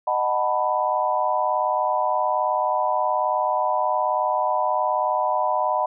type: chord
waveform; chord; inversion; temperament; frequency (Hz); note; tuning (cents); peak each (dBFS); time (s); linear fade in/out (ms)
sine; B dominant seventh; first; just; 617.4 / 740.8 / 889 / 987.8; D#5 / F#5 / A5 / B5; -14 / +2 / +18 / 0; -25 / -25 / -27 / -23; 0.07-5.86; 5
effects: none